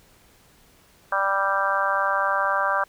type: harmonic tone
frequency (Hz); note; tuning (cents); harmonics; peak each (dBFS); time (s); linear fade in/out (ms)
196; G3; 0; 3 / 4 / 5 / 6 / 7 / 8; -28 / -29 / -27 / -25 / -29 / -26; 1.12-2.84; 5
effects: pink hiss -56 dBFS RMS until 2.88 s